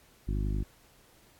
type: harmonic tone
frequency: 50.7 Hz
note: G#1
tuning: 41 cents flat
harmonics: 1 / 2 / 3 / 4 / 5 / 6 / 7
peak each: -29 / -35 / -39 / -41 / -43 / -45 / -46 dBFS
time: 0.27-0.64 s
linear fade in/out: 20 ms
effects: pink hiss -61 dBFS RMS until 1.39 s + AAC 64 kbps